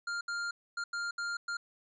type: tone bursts at uneven times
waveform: square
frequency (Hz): 1400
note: F6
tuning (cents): +4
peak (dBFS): -34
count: 6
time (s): 0.07-0.21 / 0.28-0.51 / 0.77-0.84 / 0.93-1.11 / 1.18-1.37 / 1.48-1.57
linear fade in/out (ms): 5
effects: resampled to 16000 Hz